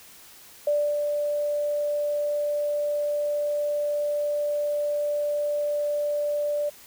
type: tone with ADSR envelope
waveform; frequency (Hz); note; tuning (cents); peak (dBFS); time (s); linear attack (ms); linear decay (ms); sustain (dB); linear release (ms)
sine; 587.3; D5; 0; -19; 0.67-6.7; 4; 280; -4; 15
effects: white hiss -49 dBFS RMS until 6.86 s